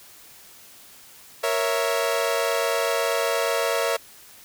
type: chord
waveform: sawtooth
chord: A# diminished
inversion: none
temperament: equal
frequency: 466.2 / 554.4 / 659.3 Hz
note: A#4 / C#5 / E5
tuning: 0 / 0 / 0 cents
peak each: -22 dBFS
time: 1.43-3.97 s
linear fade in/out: 10 ms
effects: white hiss -48 dBFS RMS until 4.44 s